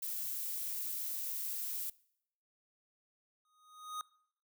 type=noise; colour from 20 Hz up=violet; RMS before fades=-39 dBFS; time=0.02-1.9 s; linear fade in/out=5 ms
type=tone with exponential growth; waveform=square; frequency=1244.5 Hz; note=D#6; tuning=in tune; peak=-37 dBFS; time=3.45-4.01 s; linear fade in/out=1 ms; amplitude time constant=120 ms
effects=noise-tail reverb RT60 0.7 s tail -23 dB re dry